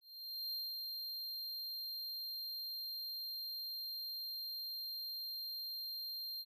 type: tone with ADSR envelope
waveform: square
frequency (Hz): 4186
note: C8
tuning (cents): 0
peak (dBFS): -39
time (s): 0.01-6.45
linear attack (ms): 510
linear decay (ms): 210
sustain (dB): -3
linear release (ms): 45
effects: none